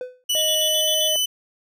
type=tone with exponential decay; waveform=triangle; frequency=503 Hz; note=B4; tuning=32 cents sharp; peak=-22 dBFS; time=0.01-0.24 s; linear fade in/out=1 ms; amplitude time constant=48 ms
type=tone with pitch glide; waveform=sawtooth; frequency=2960 to 3007 Hz; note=F#7 to F#7; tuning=0 to +27 cents; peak=-16 dBFS; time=0.29-1.26 s; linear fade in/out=10 ms; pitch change=+27 cents; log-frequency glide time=0.55-0.85 s
type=tone with tremolo; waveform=sine; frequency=3437 Hz; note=A7; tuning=41 cents flat; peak=-25 dBFS; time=0.35-1.15 s; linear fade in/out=50 ms; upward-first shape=square; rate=7.6 Hz; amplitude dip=80%
type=tone; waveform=triangle; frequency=622.3 Hz; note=D#5; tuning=in tune; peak=-23 dBFS; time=0.35-1.16 s; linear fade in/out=0 ms
effects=none